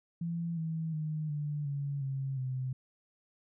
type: tone with pitch steps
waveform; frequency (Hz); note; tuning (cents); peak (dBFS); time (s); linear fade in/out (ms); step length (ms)
sine; 168.6 / 161.36 / 154.43 / 147.8 / 141.45 / 135.37 / 129.56; E3 / E3 / D#3 / D3 / C#3 / C#3 / C3; +39 / -37 / -13 / +11 / +35 / -41 / -17; -32; 0.21-2.73; 5; 360
effects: none